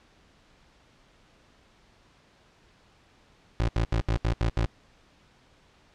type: tone bursts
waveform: 25% pulse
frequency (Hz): 56.5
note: A1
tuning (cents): +47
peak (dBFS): -19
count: 7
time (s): 3.6-4.659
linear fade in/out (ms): 0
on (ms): 87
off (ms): 75
effects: pink hiss -60 dBFS RMS until 5.94 s + low-pass 5000 Hz 12 dB/octave